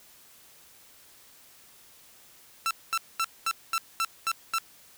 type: tone bursts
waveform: sawtooth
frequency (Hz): 1339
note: E6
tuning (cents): +27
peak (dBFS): -21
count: 8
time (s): 2.66-4.584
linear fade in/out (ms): 0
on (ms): 48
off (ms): 220
effects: white hiss -55 dBFS RMS until 4.97 s